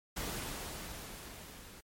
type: noise with level ramp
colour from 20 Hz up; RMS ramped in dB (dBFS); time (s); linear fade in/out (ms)
pink; -38 to -53; 0.16-1.81; 10
effects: MP3 64 kbps